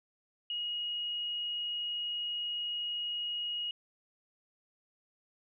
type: tone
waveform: sine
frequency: 2887 Hz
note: F#7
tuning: 43 cents flat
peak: -33 dBFS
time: 0.5-3.71 s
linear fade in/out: 2 ms
effects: none